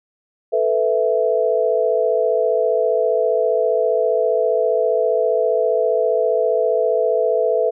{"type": "chord", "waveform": "sine", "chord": "A suspended second", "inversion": "none", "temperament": "just", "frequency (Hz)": [440, 495, 660], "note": ["A4", "B4", "E5"], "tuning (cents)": [0, 4, 2], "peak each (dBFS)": -19, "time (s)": [0.52, 7.71], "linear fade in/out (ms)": 20, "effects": []}